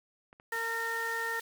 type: clicks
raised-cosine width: 0.5 ms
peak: -38 dBFS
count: 3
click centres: 0.329 / 0.399 / 0.559 s
type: high-pass noise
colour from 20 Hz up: pink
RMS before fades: -47 dBFS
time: 0.52-1.41 s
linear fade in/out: 2 ms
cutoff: 2500 Hz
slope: 12 dB/octave
type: harmonic tone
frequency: 457.7 Hz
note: A#4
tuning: 32 cents flat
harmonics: 1 / 2 / 3 / 4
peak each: -40 / -39 / -40 / -33 dBFS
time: 0.52-1.4 s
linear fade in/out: 5 ms
effects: none